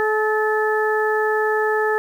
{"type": "harmonic tone with a mistuned harmonic", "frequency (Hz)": 430, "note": "A4", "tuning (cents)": -40, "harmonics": [1, 2, 3, 4], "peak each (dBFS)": [-19, -24, -27, -23], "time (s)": [0, 1.98], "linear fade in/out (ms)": 0, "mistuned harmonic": 4, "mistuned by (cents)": 21, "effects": ["8-bit"]}